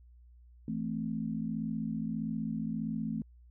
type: chord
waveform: sine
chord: A minor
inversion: second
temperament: equal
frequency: 164.81 / 220 / 261.6 Hz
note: E3 / A3 / C4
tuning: 0 / 0 / 0 cents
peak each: -38 / -34 / -39 dBFS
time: 0.68-3.22 s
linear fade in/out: 2 ms
effects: added 60 Hz sine -54 dBFS peak until 3.5 s